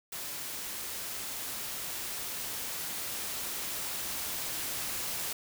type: noise with level ramp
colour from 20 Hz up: white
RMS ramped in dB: -39 to -35 dBFS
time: 0.12-5.33 s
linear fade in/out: 5 ms
effects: none